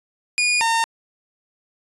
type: tone pair in turn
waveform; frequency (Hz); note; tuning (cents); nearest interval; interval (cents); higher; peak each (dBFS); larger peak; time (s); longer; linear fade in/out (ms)
sawtooth; 2446 / 912.5; D#7 / A#5; -30 / -37; octave + perfect fourth; 1707; first; -13; neither; 0.38-0.61 / 0.61-0.84; neither; 0
effects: resampled to 24000 Hz